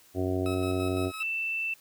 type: harmonic tone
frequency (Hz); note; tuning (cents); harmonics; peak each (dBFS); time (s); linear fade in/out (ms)
92.5; F#2; 0; 1 / 2 / 3 / 4 / 5 / 6 / 7 / 8; -31 / -42 / -31 / -31 / -39 / -43 / -36 / -43; 0.14-1.12; 50
type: tone with tremolo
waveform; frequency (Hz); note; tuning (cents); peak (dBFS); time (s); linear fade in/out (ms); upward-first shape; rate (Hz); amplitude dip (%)
20% pulse; 1287; E6; -42; -31; 0.46-1.23; 0; square; 5.9; 40
type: tone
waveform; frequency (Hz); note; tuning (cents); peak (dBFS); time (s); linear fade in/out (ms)
sine; 2663; E7; +17; -28; 1.2-1.74; 5
effects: white hiss -58 dBFS RMS until 1.8 s